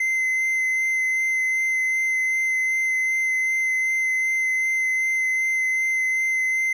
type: tone with vibrato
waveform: triangle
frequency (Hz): 2063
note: C7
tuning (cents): -25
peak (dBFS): -18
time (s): 0-6.73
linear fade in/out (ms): 5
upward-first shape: sine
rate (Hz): 2.6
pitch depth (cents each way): 11
effects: none